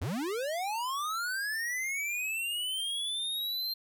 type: linear sweep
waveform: square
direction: up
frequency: 68.7 to 4186 Hz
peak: -32 dBFS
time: 0.01-3.74 s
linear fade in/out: 10 ms
effects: none